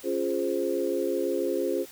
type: chord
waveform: sine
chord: Db major seventh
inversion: none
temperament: equal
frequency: 277.2 / 349.2 / 415.3 / 523.3 Hz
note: Db4 / F4 / Ab4 / C5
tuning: 0 / 0 / 0 / 0 cents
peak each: -33 / -29 / -30 / -30 dBFS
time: 0.03-1.86 s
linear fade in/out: 50 ms
effects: white hiss -48 dBFS RMS until 1.91 s